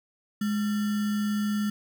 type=tone with sample-and-hold; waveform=sine; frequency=208.6 Hz; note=G#3; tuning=8 cents sharp; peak=-24 dBFS; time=0.41-1.7 s; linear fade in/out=5 ms; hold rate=1575 Hz; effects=none